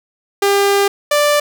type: tone pair in turn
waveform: sawtooth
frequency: 400 / 588 Hz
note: G4 / D5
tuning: +35 / +2 cents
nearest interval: perfect fifth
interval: 667 cents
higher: second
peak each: -7 dBFS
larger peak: neither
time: 0.42-0.88 / 1.11-1.4 s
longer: first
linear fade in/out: 5 ms
effects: none